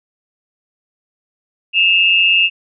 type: tone pair together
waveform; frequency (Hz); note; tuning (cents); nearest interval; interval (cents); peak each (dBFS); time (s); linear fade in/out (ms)
sine; 2623 / 2807; E7 / F7; -9 / +8; minor second; 117; -12; 1.73-2.5; 50
effects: none